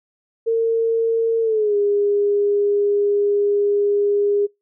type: tone with pitch glide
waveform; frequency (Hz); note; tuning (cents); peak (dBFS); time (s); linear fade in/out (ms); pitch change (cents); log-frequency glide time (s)
sine; 455.3 to 408; A#4 to G#4; -41 to -31; -15; 0.46-4.47; 20; -190; 1.41-1.76
effects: noise-tail reverb RT60 0.2 s tail -26 dB re dry